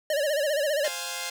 square tone with vibrato, 587.3 Hz, D5, in tune, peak -24 dBFS, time 0.1-0.88 s, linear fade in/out 2 ms, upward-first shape sine, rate 15 Hz, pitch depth 110 cents each way
5% pulse chord, F minor, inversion second, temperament equal, 523.3 / 698.5 / 830.6 Hz, C5 / F5 / Ab5, 0 / 0 / 0 cents, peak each -24 dBFS, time 0.84-1.3 s, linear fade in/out 5 ms
effects none

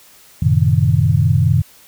sine chord, F# diminished seventh, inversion none, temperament equal with one note detuned, 92.5 / 111.86 / 130.81 / 155.56 Hz, F#2 / A2 / C3 / Eb3, 0 / +29 / 0 / 0 cents, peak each -16 dBFS, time 0.42-1.62 s, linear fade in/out 5 ms, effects white hiss -46 dBFS RMS until 1.87 s

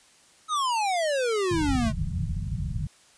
square exponential sweep, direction down, 1296 to 207.7 Hz, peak -24 dBFS, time 0.48-1.93 s, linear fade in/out 50 ms
white low-pass noise, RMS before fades -29 dBFS, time 1.51-2.87 s, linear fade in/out 5 ms, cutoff 170 Hz, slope 48 dB/octave
effects white hiss -57 dBFS RMS until 3.17 s + resampled to 22050 Hz

